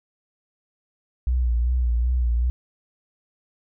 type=tone with vibrato; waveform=sine; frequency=60.5 Hz; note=B1; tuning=35 cents flat; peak=-18 dBFS; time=1.27-2.5 s; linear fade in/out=0 ms; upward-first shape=sine; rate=2.6 Hz; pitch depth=63 cents each way; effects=none